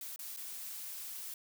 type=noise with dropouts; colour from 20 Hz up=blue; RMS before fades=-44 dBFS; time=0.01-1.34 s; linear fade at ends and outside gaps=2 ms; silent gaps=0.161-0.191 / 0.364-0.371 s; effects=none